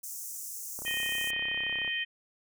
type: high-pass noise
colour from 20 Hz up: pink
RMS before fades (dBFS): -40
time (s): 0.03-1.31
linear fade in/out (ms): 10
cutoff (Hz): 6100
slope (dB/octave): 48
type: click train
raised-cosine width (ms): 1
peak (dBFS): -31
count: 37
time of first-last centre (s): 0.79-1.878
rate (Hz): 33.1
type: harmonic tone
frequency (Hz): 622.3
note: D#5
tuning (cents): 0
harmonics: 3 / 4 / 5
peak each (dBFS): -33 / -35 / -34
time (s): 0.85-2.05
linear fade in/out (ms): 20
effects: none